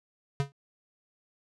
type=tone with exponential decay; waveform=square; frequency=139.9 Hz; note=C#3; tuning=16 cents sharp; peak=-22 dBFS; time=0.4-0.52 s; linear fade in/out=0 ms; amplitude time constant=24 ms; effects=low-pass 7000 Hz 12 dB/octave